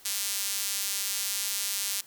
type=tone with high-pass filter; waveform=sawtooth; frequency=199.5 Hz; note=G3; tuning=31 cents sharp; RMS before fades=-31 dBFS; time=0.05-2.01 s; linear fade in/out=5 ms; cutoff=5300 Hz; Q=0.62; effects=white hiss -54 dBFS RMS until 2.06 s